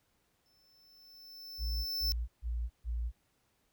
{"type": "tone with exponential growth", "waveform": "square", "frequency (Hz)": 5300, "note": "E8", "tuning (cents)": 9, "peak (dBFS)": -30, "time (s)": [0.46, 2.12], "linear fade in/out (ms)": 0, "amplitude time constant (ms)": 360}
{"type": "tone bursts", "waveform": "sine", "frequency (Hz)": 58.27, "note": "A#1", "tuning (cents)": 0, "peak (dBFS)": -32, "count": 4, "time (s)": [1.58, 3.12], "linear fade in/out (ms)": 50, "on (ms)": 280, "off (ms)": 140}
{"effects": ["pink hiss -75 dBFS RMS until 3.72 s"]}